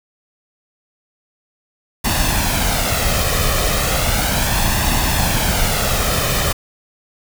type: noise with flanger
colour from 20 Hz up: pink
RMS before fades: -17 dBFS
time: 2.04-6.53 s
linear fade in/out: 10 ms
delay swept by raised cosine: 1.1 to 1.65 ms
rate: 0.35 Hz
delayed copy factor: +0.55
effects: none